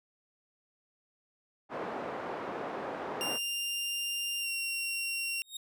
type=band-pass noise; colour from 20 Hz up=pink; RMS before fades=-38 dBFS; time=1.69-3.39 s; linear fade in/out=50 ms; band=380 to 1100 Hz; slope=12 dB/octave
type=tone with pitch glide; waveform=sawtooth; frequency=2794 to 2749 Hz; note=F7 to F7; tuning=0 to -28 cents; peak=-29 dBFS; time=3.21-5.42 s; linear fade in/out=0 ms; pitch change=-28 cents; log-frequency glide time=4.4-4.48 s
type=tone with exponential growth; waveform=sawtooth; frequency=3729 Hz; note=A#7; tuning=in tune; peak=-32 dBFS; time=5.41-5.57 s; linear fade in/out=5 ms; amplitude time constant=34 ms
effects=none